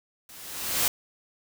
white noise with level ramp, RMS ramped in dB -48 to -22 dBFS, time 0.29-0.88 s, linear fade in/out 2 ms, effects none

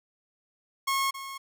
sawtooth tone with echo, 1088 Hz, C#6, 33 cents flat, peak -21 dBFS, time 0.87-1.11 s, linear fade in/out 10 ms, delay 270 ms, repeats 1, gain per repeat -12 dB, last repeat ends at 1.38 s, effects none

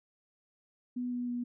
sine tone with pitch steps, 246.9 / 244.8 / 242.7 Hz, B3 / B3 / B3, 0 / -15 / -30 cents, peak -32 dBFS, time 0.96-1.44 s, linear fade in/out 10 ms, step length 160 ms, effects none

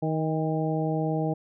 harmonic tone with a mistuned harmonic, 157.4 Hz, D#3, 20 cents sharp, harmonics 1 / 2 / 3 / 4 / 5, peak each -27 / -30 / -32 / -33 / -34 dBFS, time 0.02-1.34 s, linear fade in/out 10 ms, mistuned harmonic 5, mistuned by +26 cents, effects none

